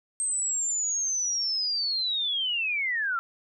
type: linear sweep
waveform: sine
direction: down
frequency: 8372 to 1318.5 Hz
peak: -25 dBFS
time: 0.2-3.19 s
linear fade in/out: 0 ms
effects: none